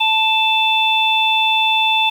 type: harmonic tone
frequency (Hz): 880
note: A5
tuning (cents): 0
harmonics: 1 / 3 / 4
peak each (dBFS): -17 / -17 / -17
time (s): 0-2.1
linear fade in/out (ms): 10
effects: 7-bit